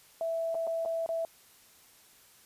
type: tone with dropouts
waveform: sine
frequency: 659.3 Hz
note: E5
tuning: in tune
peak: -29 dBFS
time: 0.21-1.25 s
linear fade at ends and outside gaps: 1 ms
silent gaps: 0.545-0.551 / 0.669-0.674 / 0.851-0.858 / 1.062-1.09 s
effects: white hiss -59 dBFS RMS until 2.45 s + resampled to 32000 Hz